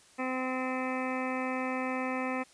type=harmonic tone; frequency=257.7 Hz; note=C4; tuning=26 cents flat; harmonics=1 / 2 / 3 / 4 / 5 / 7 / 8 / 9 / 10; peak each=-34 / -37 / -39 / -40 / -41 / -42 / -43 / -44 / -44 dBFS; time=0.18-2.44 s; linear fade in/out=20 ms; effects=white hiss -59 dBFS RMS until 2.53 s + resampled to 22050 Hz